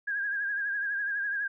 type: tone with vibrato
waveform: sine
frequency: 1629 Hz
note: G#6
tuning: 34 cents flat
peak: -28 dBFS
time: 0.07-1.48 s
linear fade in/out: 10 ms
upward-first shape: sine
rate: 12 Hz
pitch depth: 55 cents each way
effects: none